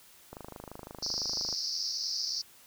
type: click train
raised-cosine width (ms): 1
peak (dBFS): -28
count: 32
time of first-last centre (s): 0.33-1.527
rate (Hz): 25.9
type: band-pass noise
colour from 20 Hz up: white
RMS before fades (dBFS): -34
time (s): 1.02-2.42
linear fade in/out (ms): 10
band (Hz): 4500 to 5600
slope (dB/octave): 96
effects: white hiss -57 dBFS RMS until 2.66 s